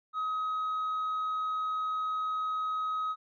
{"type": "tone with tanh clipping", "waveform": "sine", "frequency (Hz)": 1267, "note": "D#6", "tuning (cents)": 31, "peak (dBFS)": -30, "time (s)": [0.13, 3.16], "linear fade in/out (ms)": 50, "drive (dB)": 1, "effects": []}